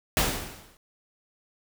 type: noise with exponential decay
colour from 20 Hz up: pink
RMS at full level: -20 dBFS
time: 0.17-0.77 s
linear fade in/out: 1 ms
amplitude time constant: 130 ms
effects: none